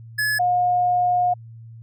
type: tone pair in turn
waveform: square / sine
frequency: 1705 / 716.9 Hz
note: G#6 / F5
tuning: +45 / +45 cents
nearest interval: octave + minor third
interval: 1500 cents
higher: first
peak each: -20 / -16 dBFS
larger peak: second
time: 0.18-0.39 / 0.39-1.34 s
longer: second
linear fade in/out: 10 ms
effects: added 114 Hz sine -38 dBFS peak until 1.82 s